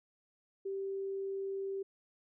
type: tone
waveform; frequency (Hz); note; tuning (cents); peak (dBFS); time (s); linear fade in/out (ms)
sine; 390; G4; -9; -35; 0.65-1.83; 10
effects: none